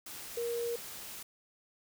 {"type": "tone in noise", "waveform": "sine", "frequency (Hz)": 470.8, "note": "A#4", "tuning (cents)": 17, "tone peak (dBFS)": -32, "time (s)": [0.37, 0.76], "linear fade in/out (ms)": 5, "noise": "white", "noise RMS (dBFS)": -45, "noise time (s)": [0.06, 1.23], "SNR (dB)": 10, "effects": []}